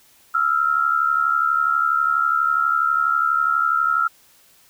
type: tone pair together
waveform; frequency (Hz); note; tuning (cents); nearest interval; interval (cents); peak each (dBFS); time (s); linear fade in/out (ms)
sine; 1312.8 / 1385; E6 / F6; -8 / -15; minor second; 93; -19; 0.34-4.08; 10
effects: white hiss -54 dBFS RMS until 4.69 s